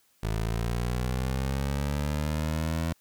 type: linear sweep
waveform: 20% pulse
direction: up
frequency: 53.2 to 83 Hz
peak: -22 dBFS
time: 0.23-2.93 s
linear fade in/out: 5 ms
effects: white hiss -66 dBFS RMS until 3 s